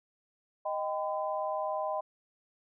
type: chord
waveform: sine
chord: Eb augmented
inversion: none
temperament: equal with one note detuned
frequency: 622.3 / 784 / 1012.6 Hz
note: Eb5 / G5 / B5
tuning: 0 / 0 / +43 cents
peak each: -33 / -36 / -36 dBFS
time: 0.65-2.01 s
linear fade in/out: 10 ms
effects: none